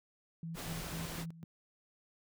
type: tone with tremolo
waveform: sine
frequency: 164.81 Hz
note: E3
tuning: in tune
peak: -39 dBFS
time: 0.43-1.44 s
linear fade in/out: 2 ms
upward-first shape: square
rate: 4 Hz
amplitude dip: 75%
type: noise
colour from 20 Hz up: pink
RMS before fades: -43 dBFS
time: 0.54-1.26 s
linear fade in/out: 50 ms
effects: none